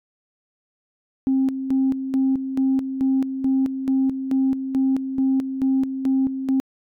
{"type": "tone with tremolo", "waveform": "sine", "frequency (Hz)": 265.9, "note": "C4", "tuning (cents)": 28, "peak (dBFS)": -15, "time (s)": [1.27, 6.6], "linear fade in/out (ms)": 0, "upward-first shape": "square", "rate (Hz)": 2.3, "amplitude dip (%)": 65, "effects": ["tanh soft clip ceiling -12 dBFS"]}